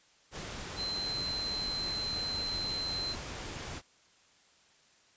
sine tone in noise, 4095 Hz, C8, 38 cents flat, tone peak -33 dBFS, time 0.76-3.16 s, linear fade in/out 50 ms, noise pink, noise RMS -41 dBFS, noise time 0.31-3.82 s, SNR +5 dB, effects white hiss -64 dBFS RMS until 5.16 s + resampled to 16000 Hz

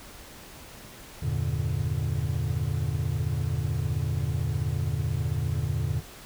triangle chord, E half-diminished seventh, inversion none, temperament equal with one note detuned, 82.41 / 98 / 116.54 / 145.31 Hz, E2 / G2 / Bb2 / D3, 0 / 0 / 0 / -18 cents, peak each -29 / -31 / -28 / -28 dBFS, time 1.22-6.01 s, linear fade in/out 10 ms, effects pink hiss -46 dBFS RMS until 6.25 s

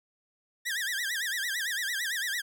sawtooth tone with vibrato, 1760 Hz, A6, in tune, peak -26 dBFS, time 0.65-2.42 s, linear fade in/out 20 ms, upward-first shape sine, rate 8.9 Hz, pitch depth 200 cents each way, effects none

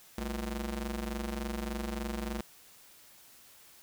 sawtooth ring-modulated tone, 138.59 Hz, C#3, in tune, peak -27 dBFS, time 0.18-2.41 s, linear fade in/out 2 ms, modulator 81 Hz, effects white hiss -57 dBFS RMS until 3.82 s

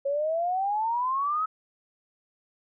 sine exponential sweep, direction up, 547 to 1298 Hz, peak -24 dBFS, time 0.05-1.46 s, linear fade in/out 10 ms, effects none

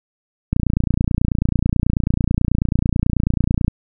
click train, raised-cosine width 5 ms, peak -4 dBFS, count 93, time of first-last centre 0.53-3.681 s, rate 29.2 Hz, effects none

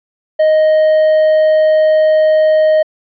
triangle tone, 623 Hz, D#5, 2 cents sharp, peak -5 dBFS, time 0.39-2.83 s, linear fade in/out 10 ms, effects resampled to 11025 Hz

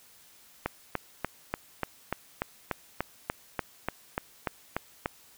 click train, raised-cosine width 0.5 ms, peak -13 dBFS, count 16, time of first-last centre 0.66-5.059 s, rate 3.41 Hz, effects white hiss -57 dBFS RMS until 5.37 s

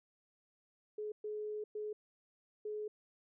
sine tone bursts at uneven times, 423.8 Hz, G#4, 35 cents sharp, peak -38 dBFS, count 4, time 0.98-1.12 / 1.24-1.64 / 1.75-1.93 / 2.65-2.88 s, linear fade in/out 5 ms, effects none

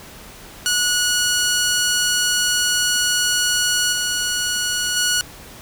10% pulse tone with level steps, 1460 Hz, F#6, 24 cents flat, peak -8 / -11 / -8 dBFS, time 0.66-5.21 s, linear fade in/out 0 ms, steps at 3.92 / 4.96 s, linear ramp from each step 10 ms, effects pink hiss -40 dBFS RMS until 5.61 s

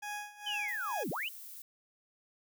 20% pulse tone with tremolo, 830.6 Hz, G#5, in tune, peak -32 dBFS, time 0.02-1.04 s, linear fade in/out 10 ms, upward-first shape sine, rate 2.3 Hz, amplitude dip 85%
sine linear two-way sweep, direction down then up, 3136 to 130.81 to 3136 Hz, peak -34 dBFS, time 0.46-1.29 s, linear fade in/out 10 ms, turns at 1.1 s
violet noise, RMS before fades -48 dBFS, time 0.68-1.62 s, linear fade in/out 2 ms
effects none

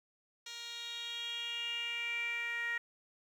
10% pulse tone with band-pass filter sweep, 470 Hz, A#4, 14 cents sharp, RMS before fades -39 dBFS, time 0.46-2.78 s, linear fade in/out 5 ms, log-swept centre 4500 to 1900 Hz, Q 6, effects 11-bit

